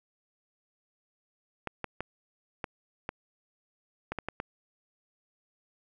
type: clicks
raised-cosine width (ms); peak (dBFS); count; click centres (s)
0.5; -18; 9; 1.673 / 1.843 / 2.006 / 2.642 / 3.091 / 4.12 / 4.187 / 4.286 / 4.401
effects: none